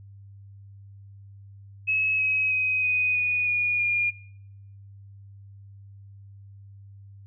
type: tone with pitch steps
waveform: sine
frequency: 2574 / 2547 / 2521 / 2495 / 2469 / 2444 / 2418 Hz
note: E7 / D#7 / D#7 / D#7 / D#7 / D#7 / D7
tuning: -42 / +40 / +22 / +4 / -14 / -32 / +50 cents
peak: -21 dBFS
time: 1.87-4.11 s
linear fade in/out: 20 ms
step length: 320 ms
effects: noise-tail reverb RT60 0.9 s tail -25 dB re dry + added 99 Hz sine -44 dBFS peak until 7.26 s